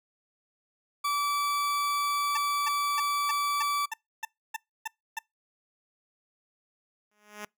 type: tone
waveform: 40% pulse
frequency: 1155 Hz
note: D6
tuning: 29 cents flat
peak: -25 dBFS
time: 1.04-3.86 s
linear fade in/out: 10 ms
type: tone bursts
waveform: 20% pulse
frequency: 890 Hz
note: A5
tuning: 20 cents sharp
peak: -26 dBFS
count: 10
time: 2.35-5.19 s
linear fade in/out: 5 ms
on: 23 ms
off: 290 ms
type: tone with exponential growth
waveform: 5% pulse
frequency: 209.1 Hz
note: G#3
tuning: 12 cents sharp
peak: -24 dBFS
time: 7.11-7.45 s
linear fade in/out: 5 ms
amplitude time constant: 73 ms
effects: noise-tail reverb RT60 0.2 s tail -26 dB re dry